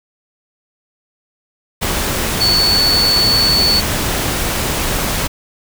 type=tone in noise; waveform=sine; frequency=4449 Hz; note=C#8; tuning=5 cents sharp; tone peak=-11 dBFS; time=2.4-3.81 s; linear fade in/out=20 ms; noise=pink; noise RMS=-18 dBFS; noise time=1.81-5.28 s; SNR=+4 dB; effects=none